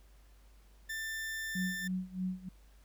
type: tone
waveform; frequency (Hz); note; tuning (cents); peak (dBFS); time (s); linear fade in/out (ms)
40% pulse; 1780; A6; +20; -36; 0.89-1.88; 10
type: tone with tremolo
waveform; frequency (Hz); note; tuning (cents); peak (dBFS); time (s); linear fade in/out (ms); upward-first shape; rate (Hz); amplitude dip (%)
sine; 185; F#3; 0; -31; 1.55-2.49; 5; sine; 3.2; 90
effects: added 50 Hz sine -57 dBFS peak until 2.84 s + pink hiss -68 dBFS RMS until 2.84 s